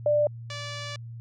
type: tone pair in turn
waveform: sine / 5% pulse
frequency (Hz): 592 / 580.2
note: D5 / D5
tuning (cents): +14 / -21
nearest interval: unison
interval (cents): 35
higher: first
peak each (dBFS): -19 / -22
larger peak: first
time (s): 0.06-0.27 / 0.5-0.96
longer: second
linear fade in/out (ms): 2
effects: added 116 Hz sine -37 dBFS peak until 1.2 s + low-pass 5000 Hz 12 dB/octave